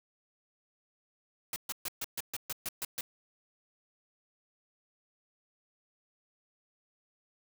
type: noise bursts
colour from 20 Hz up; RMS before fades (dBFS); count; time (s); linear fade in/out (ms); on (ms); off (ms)
white; -36; 10; 1.53-3.01; 2; 31; 130
effects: none